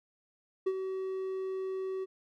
triangle tone with ADSR envelope, 379.5 Hz, F#4, 44 cents sharp, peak -23 dBFS, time 0.66-2.06 s, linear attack 11 ms, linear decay 52 ms, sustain -8 dB, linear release 29 ms, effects none

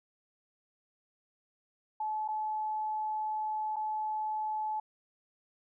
sine tone with dropouts, 861 Hz, A5, 38 cents flat, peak -31 dBFS, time 2-4.8 s, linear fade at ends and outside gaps 5 ms, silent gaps 2.279-2.285 / 3.76-3.765 s, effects none

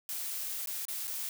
blue noise with dropouts, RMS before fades -37 dBFS, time 0.09-1.29 s, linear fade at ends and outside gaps 1 ms, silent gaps 0.659-0.672 / 0.853-0.883 / 1.072-1.077 s, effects none

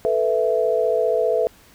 sine chord, A suspended second, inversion none, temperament just, 440 / 495 / 660 Hz, A4 / B4 / E5, 0 / +4 / +2 cents, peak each -21 dBFS, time 0.05-1.47 s, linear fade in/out 0 ms, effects pink hiss -51 dBFS RMS until 1.74 s

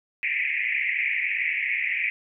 white band-pass noise, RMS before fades -26 dBFS, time 0.23-2.1 s, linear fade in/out 0 ms, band 1900 to 2500 Hz, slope 96 dB/octave, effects none

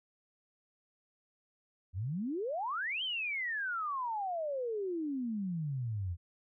sine exponential two-way sweep, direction up then down, 82.41 to 3200 to 82.41 Hz, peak -33 dBFS, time 1.93-6.17 s, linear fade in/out 50 ms, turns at 3.03 s, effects none

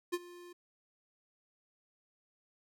square tone with ADSR envelope, 351.7 Hz, F4, 12 cents sharp, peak -30 dBFS, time 0.12-0.53 s, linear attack 19 ms, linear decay 40 ms, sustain -20 dB, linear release 8 ms, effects none

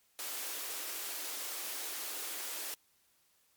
white high-pass noise, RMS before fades -40 dBFS, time 0.19-2.74 s, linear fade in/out 0 ms, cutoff 280 Hz, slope 48 dB/octave, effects white hiss -71 dBFS RMS until 3.56 s + MP3 96 kbps

